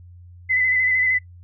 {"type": "tone with vibrato", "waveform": "sine", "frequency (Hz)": 2023, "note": "B6", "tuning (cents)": 41, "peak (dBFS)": -16, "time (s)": [0.49, 1.19], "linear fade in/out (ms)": 20, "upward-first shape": "square", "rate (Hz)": 13, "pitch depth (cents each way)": 24, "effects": ["noise-tail reverb RT60 0.1 s tail -21 dB re dry", "added 88 Hz sine -41 dBFS peak until 1.43 s"]}